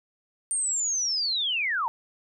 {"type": "linear sweep", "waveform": "sine", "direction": "down", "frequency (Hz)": [8870, 862], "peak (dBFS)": -24, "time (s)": [0.51, 1.88], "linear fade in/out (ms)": 0, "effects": []}